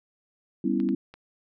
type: chord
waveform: sine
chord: C# half-diminished seventh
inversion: second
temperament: equal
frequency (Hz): 196 / 246.9 / 277.2 / 329.6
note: G3 / B3 / C#4 / E4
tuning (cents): 0 / 0 / 0 / 0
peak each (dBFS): -28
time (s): 0.64-0.95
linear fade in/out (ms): 5
type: clicks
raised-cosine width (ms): 0.3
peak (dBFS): -29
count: 3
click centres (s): 0.801 / 0.889 / 1.14
effects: none